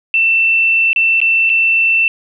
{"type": "tone with dropouts", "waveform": "sine", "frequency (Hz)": 2678, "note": "E7", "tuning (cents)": 27, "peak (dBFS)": -9, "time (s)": [0.14, 2.08], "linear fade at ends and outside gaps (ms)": 1, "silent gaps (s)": [[0.931, 0.961], [1.203, 1.215], [1.494, 1.499]], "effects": []}